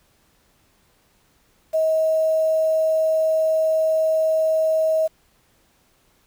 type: tone with quantisation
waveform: sine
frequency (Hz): 636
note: D#5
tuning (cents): +38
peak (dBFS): -16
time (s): 1.73-5.08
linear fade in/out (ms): 20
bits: 7
effects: pink hiss -61 dBFS RMS until 6.26 s